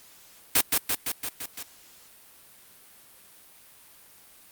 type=noise with echo; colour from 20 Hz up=white; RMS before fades=-19 dBFS; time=0.55-0.61 s; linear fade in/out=5 ms; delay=170 ms; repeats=6; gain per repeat=-3 dB; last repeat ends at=1.63 s; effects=white hiss -53 dBFS RMS until 4.51 s + Opus 48 kbps